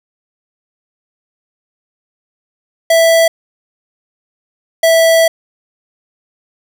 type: tone pair in turn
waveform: square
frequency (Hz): 659.3 / 656.4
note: E5 / E5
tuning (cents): 0 / -8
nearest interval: unison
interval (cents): 8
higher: first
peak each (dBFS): -7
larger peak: neither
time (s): 2.9-3.28 / 4.83-5.28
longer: second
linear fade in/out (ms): 5
effects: none